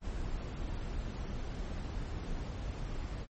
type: noise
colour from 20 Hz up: brown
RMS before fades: -38 dBFS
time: 0.01-3.27 s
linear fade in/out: 50 ms
effects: MP3 32 kbps